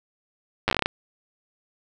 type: slowing click train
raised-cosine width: 0.3 ms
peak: -5 dBFS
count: 10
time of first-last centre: 0.68-0.859 s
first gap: 9 ms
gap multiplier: 1.19
effects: none